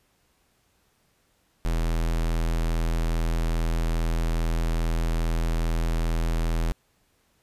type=tone; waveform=square; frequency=41.2 Hz; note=E1; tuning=in tune; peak=-23 dBFS; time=1.65-6.72 s; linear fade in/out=0 ms; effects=pink hiss -67 dBFS RMS until 7.42 s + resampled to 32000 Hz